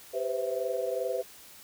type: chord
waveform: sine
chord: C major seventh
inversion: second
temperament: equal with one note detuned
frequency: 392 / 500.8 / 523.3 / 659.3 Hz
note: G4 / B4 / C5 / E5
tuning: 0 / +24 / 0 / 0 cents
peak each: -36 / -32 / -34 / -35 dBFS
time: 0.13-1.23 s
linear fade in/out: 20 ms
effects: white hiss -51 dBFS RMS until 1.63 s